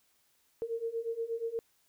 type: beating tone pair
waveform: sine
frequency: 454.1 / 462.5 Hz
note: A#4 / A#4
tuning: -45 / -14 cents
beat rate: 8.4 Hz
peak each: -37 / -35 dBFS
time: 0.62-1.59 s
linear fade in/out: 0 ms
effects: white hiss -71 dBFS RMS until 1.88 s